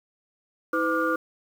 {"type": "tone cluster", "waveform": "sine", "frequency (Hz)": [322.1, 506, 1184, 1427], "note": ["E4", "B4", "D6", "F6"], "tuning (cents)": [-40, 42, 14, 37], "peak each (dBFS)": -27, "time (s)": [0.73, 1.16], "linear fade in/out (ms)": 5, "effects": ["tanh soft clip ceiling -11 dBFS", "8-bit"]}